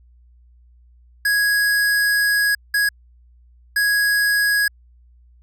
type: tone bursts at uneven times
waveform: square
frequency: 1661.2 Hz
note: G#6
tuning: in tune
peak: -16 dBFS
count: 3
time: 1.25-2.55 / 2.74-2.89 / 3.76-4.68 s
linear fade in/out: 5 ms
effects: added 60 Hz sine -48 dBFS peak until 5.42 s